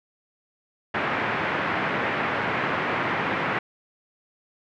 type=band-pass noise; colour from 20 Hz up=white; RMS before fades=-26 dBFS; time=0.94-3.59 s; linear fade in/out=5 ms; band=100 to 2100 Hz; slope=24 dB/octave; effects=none